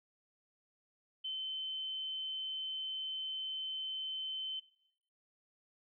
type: tone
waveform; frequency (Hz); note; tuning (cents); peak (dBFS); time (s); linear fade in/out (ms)
sine; 3071; G7; -36; -37; 1.24-4.6; 10
effects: noise-tail reverb RT60 0.7 s tail -17 dB re dry